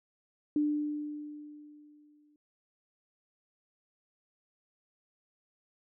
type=tone with exponential decay; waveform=sine; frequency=297.4 Hz; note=D4; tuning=22 cents sharp; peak=-24 dBFS; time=0.56-2.36 s; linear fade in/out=2 ms; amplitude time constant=390 ms; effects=none